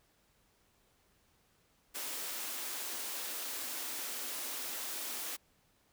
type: high-pass noise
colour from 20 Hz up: white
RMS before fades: -40 dBFS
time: 1.94-5.37 s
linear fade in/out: 20 ms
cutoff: 230 Hz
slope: 96 dB/octave
effects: pink hiss -71 dBFS RMS until 5.92 s